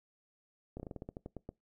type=slowing click train; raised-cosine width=2 ms; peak=-29 dBFS; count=12; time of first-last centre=0.77-1.491 s; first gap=28 ms; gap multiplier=1.16; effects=noise-tail reverb RT60 0.2 s tail -23 dB re dry